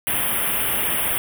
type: band-stop noise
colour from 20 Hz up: white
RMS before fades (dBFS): -22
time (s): 0.07-1.18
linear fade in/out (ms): 0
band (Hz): 3400 to 9000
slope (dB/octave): 96
effects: none